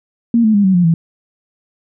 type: tone with pitch steps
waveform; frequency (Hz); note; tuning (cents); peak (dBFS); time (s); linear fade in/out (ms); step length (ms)
sine; 233.1 / 217.5 / 202.9 / 189.34 / 176.66 / 164.83; A#3 / A3 / G#3 / F#3 / F3 / E3; 0 / -20 / -40 / +40 / +20 / 0; -8; 0.34-0.94; 2; 100
effects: none